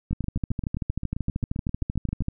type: two click trains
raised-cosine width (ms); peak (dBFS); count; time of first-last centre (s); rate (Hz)
5; -17 / -14; 17 / 29; 0.11-2.221 / 0.13-2.284; 7.58 / 13
effects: none